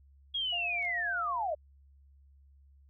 sine linear sweep, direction down, 3322 to 570 Hz, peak -30 dBFS, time 0.34-1.55 s, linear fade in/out 10 ms
sine tone with tremolo, 698.5 Hz, F5, in tune, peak -38 dBFS, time 0.52-1.54 s, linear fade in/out 10 ms, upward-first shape triangle, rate 9.2 Hz, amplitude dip 40%
clicks, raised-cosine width 0.2 ms, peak -39 dBFS, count 2, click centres 0.826 / 0.851 s
effects added 69 Hz sine -57 dBFS peak until 2.89 s

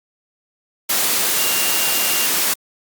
sine tone in noise, 2794 Hz, F7, in tune, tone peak -26 dBFS, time 1.38-2.27 s, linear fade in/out 10 ms, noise white, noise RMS -18 dBFS, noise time 0.89-2.54 s, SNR -11 dB, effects high-pass 200 Hz 12 dB/octave + Opus 48 kbps

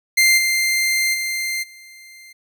sawtooth tone with level steps, 2093 Hz, C7, in tune, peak -8 / -13 / -18 / -37 dBFS, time 0.17-2.33 s, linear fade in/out 10 ms, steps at 0.37 / 1.13 / 1.62 s, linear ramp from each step 20 ms, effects none

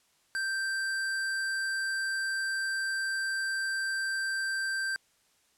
square tone, 1568 Hz, G6, in tune, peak -30 dBFS, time 0.35-4.96 s, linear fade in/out 0 ms, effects white hiss -68 dBFS RMS until 5.57 s + low-pass 10000 Hz 12 dB/octave

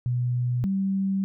sine tone pair in turn, 123.1 / 193.82 Hz, B2 / G3, -5 / -19 cents, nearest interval minor sixth, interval 786 cents, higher second, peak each -22 dBFS, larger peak neither, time 0.06-0.64 / 0.64-1.24 s, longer second, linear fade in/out 0 ms, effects none

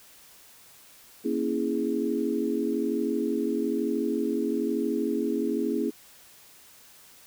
sine chord, A# half-diminished seventh, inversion none, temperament equal with one note detuned, 236.1 / 277.2 / 329.6 / 415.3 Hz, A#3 / C#4 / E4 / G#4, +22 / 0 / 0 / 0 cents, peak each -30 dBFS, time 1.24-5.91 s, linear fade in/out 20 ms, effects white hiss -53 dBFS RMS until 7.26 s

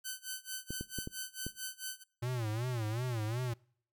5% pulse tone with tremolo, 1522 Hz, F#6, 48 cents sharp, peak -26 dBFS, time 0.04-2.04 s, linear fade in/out 20 ms, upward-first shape sine, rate 4.5 Hz, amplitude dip 95%
clicks, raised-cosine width 3 ms, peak -26 dBFS, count 5, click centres 0.706 / 0.81 / 0.987 / 1.074 / 1.466 s
square tone with vibrato, 116.54 Hz, A#2, in tune, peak -34 dBFS, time 2.22-3.54 s, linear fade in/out 10 ms, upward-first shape sine, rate 2.7 Hz, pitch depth 160 cents each way
effects noise-tail reverb RT60 0.6 s tail -26 dB re dry

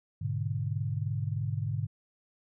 sine chord, G# diminished, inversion none, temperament equal, 103.83 / 123.47 / 146.83 Hz, G#2 / B2 / D3, 0 / 0 / 0 cents, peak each -32 / -35 / -34 dBFS, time 0.21-1.87 s, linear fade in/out 10 ms, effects none

